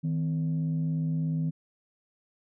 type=tone pair together; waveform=sine; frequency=159.29 / 256.2 Hz; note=D#3 / C4; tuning=+41 / -36 cents; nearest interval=minor sixth; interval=823 cents; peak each=-25 / -34 dBFS; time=0.03-1.51 s; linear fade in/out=20 ms; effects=tanh soft clip ceiling -21 dBFS